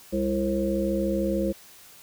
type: harmonic tone with a mistuned harmonic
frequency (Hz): 67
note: C2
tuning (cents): +42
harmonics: 1 / 3 / 5 / 7 / 8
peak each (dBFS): -34 / -27 / -28 / -35 / -28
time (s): 0.12-1.53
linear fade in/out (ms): 20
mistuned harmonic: 7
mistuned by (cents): -25
effects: white hiss -50 dBFS RMS until 2.02 s